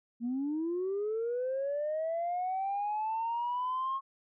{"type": "linear sweep", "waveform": "sine", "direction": "up", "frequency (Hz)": [229, 1086], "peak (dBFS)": -29, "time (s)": [0.2, 4.01], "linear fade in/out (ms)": 50, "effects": ["tanh soft clip ceiling -27 dBFS"]}